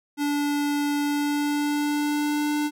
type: tone with pitch glide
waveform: square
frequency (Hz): 290 to 296.8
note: D4 to D4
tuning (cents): -22 to +18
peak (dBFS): -23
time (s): 0.17-2.71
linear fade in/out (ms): 50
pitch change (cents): +40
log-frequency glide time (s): 1.01-2.56
effects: none